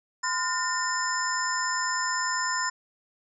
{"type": "tone cluster", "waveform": "sine", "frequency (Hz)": [1020, 1421, 1808, 5230, 7150], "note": ["C6", "F6", "A6", "E8", "A8"], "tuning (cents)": [-44, 30, 47, -15, 27], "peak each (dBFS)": [-29, -34, -31, -34, -33], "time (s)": [0.23, 2.7], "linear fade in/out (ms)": 10, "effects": []}